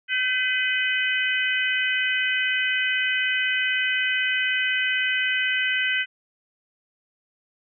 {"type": "harmonic tone with a mistuned harmonic", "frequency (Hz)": 504, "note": "B4", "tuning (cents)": 35, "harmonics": [3, 4, 5, 6], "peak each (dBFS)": [-25, -26, -27, -28], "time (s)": [0.08, 6.06], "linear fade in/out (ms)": 50, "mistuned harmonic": 3, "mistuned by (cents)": 30, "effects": []}